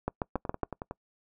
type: two click trains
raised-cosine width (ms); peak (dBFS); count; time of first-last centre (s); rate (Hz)
1; -15 / -22; 5 / 7; 0.08-0.632 / 0.36-0.91; 7.24 / 10.9
effects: noise-tail reverb RT60 0.1 s tail -25 dB re dry